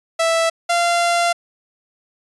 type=tone pair in turn; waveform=sawtooth; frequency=659.3 / 690.1 Hz; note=E5 / F5; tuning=0 / -21 cents; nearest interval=minor second; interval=79 cents; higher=second; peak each=-11 dBFS; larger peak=neither; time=0.19-0.5 / 0.69-1.33 s; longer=second; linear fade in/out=10 ms; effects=resampled to 24000 Hz